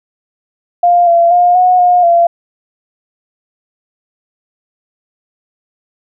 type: tone with pitch steps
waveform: sine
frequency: 701 / 682 / 709 / 729 / 715 / 685 Hz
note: F5 / F5 / F5 / F#5 / F5 / F5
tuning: +6 / -41 / +26 / -26 / +41 / -34 cents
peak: -5 dBFS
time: 0.83-2.27 s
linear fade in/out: 5 ms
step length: 240 ms
effects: none